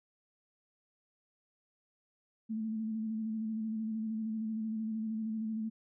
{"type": "tone with vibrato", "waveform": "sine", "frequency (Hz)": 220, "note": "A3", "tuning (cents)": 0, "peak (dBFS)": -33, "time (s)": [2.49, 5.7], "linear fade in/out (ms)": 20, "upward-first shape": "square", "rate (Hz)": 13, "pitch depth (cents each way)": 26, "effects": []}